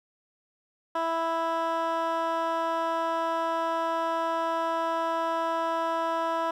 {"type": "tone with band-pass filter", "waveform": "15% pulse", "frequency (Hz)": 329.6, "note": "E4", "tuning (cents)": 0, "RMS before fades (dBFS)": -28, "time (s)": [0.95, 6.51], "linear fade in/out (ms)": 5, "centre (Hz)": 960, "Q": 1.3, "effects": ["10-bit"]}